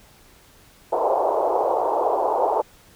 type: band-pass noise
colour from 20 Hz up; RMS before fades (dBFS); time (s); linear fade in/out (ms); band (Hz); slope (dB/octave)
white; -21; 0.92-2.62; 10; 380 to 940; 48
effects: pink hiss -52 dBFS RMS until 2.95 s